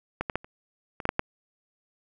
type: clicks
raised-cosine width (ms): 0.5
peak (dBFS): -13 / -14 / -11 / -30 / -21 / -10 / -7 / -8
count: 8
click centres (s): 0.21 / 0.298 / 0.356 / 0.445 / 1.002 / 1.054 / 1.091 / 1.194
effects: none